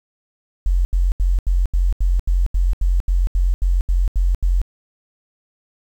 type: tone bursts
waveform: sine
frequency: 44.48 Hz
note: F1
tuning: 32 cents sharp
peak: -13 dBFS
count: 15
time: 0.66-4.616 s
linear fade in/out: 0 ms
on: 190 ms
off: 79 ms
effects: 8-bit